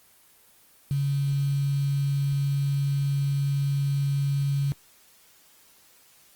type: tone with quantisation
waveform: sine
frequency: 140 Hz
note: C#3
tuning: 18 cents sharp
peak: -22 dBFS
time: 0.91-4.72 s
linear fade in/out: 0 ms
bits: 7
effects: white hiss -57 dBFS RMS until 6.35 s + Opus 24 kbps